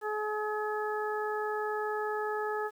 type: harmonic tone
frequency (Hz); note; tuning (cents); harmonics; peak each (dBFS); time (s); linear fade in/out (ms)
424.8; G#4; +39; 1 / 2 / 3 / 4; -33 / -36 / -38 / -39; 0.01-2.71; 50
effects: 10-bit